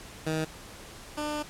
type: tone pair in turn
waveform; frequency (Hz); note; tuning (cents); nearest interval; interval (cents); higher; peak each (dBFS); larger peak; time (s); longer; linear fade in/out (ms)
15% pulse; 157.8 / 298.9; D#3 / D4; +25 / +31; major seventh; 1106; second; -21 / -24; first; 0.26-0.45 / 1.17-1.43; second; 10
effects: pink hiss -46 dBFS RMS until 1.49 s + low-pass 11000 Hz 12 dB/octave